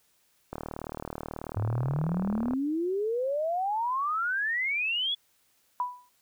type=click train; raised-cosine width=1 ms; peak=-21 dBFS; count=78; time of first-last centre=0.53-2.535 s; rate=38.4 Hz
type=exponential sweep; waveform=sine; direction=up; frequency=98 to 3451 Hz; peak=-26 dBFS; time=1.56-5.15 s; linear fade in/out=10 ms
type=tone with exponential decay; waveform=sine; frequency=987.8 Hz; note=B5; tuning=in tune; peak=-23 dBFS; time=5.8-6.09 s; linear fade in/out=1 ms; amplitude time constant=61 ms
effects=white hiss -68 dBFS RMS until 6.21 s